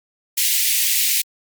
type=high-pass noise; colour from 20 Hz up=white; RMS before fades=-18 dBFS; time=0.37-1.22 s; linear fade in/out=10 ms; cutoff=2000 Hz; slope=48 dB/octave; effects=Opus 48 kbps